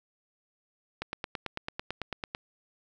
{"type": "click train", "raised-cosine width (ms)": 0.3, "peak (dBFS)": -17, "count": 13, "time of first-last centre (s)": [1.02, 2.349], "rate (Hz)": 9.03, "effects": []}